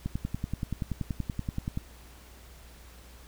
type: click train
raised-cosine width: 5 ms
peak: -18 dBFS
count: 19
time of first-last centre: 0.06-1.774 s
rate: 10.5 Hz
effects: added 60 Hz sine -50 dBFS peak until 3.27 s + pink hiss -54 dBFS RMS until 3.27 s